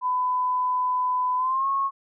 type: tone with pitch glide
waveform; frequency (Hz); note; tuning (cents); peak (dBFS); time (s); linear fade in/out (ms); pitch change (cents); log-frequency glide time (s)
sine; 1003 to 1093.8; B5 to C#6; +26 to -23; -21; 0.01-1.91; 50; +151; 1.37-1.68
effects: none